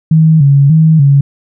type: tone with vibrato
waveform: sine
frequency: 149.3 Hz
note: D3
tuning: 29 cents sharp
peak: -3 dBFS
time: 0.11-1.21 s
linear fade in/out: 5 ms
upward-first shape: square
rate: 1.7 Hz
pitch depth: 110 cents each way
effects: none